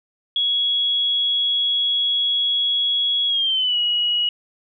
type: tone with pitch glide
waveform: sine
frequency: 3340 to 2908 Hz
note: G#7 to F#7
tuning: +9 to -31 cents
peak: -17 dBFS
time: 0.36-4.29 s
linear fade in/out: 2 ms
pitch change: -240 cents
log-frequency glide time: 3.27-3.78 s
effects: none